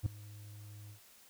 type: tone with ADSR envelope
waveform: triangle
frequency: 103.83 Hz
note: G#2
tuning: in tune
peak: -24 dBFS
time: 0.03-1 s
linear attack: 32 ms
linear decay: 3 ms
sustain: -22 dB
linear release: 97 ms
effects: white hiss -61 dBFS RMS until 1.29 s